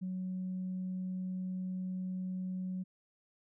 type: tone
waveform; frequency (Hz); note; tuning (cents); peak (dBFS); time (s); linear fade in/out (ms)
sine; 185; F#3; 0; -34; 0.01-2.84; 20
effects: tanh soft clip ceiling -31 dBFS